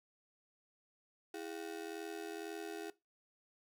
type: ring-modulated tone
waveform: 35% pulse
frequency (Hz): 370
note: F#4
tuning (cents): 0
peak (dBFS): -38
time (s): 1.34-2.9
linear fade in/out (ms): 0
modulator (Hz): 41
effects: noise-tail reverb RT60 0.2 s tail -18 dB re dry